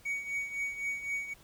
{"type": "tone with tremolo", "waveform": "triangle", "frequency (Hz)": 2246, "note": "C#7", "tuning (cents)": 22, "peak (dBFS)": -28, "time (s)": [0.05, 1.34], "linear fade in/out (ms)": 10, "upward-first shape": "triangle", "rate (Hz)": 3.9, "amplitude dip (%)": 75, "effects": ["pink hiss -59 dBFS RMS until 1.43 s"]}